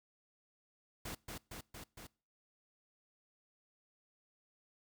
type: noise with echo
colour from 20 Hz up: pink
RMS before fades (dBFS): -44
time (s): 1.05-1.15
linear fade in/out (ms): 5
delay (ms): 230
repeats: 4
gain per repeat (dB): -2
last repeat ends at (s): 2.07
effects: noise-tail reverb RT60 0.4 s tail -24 dB re dry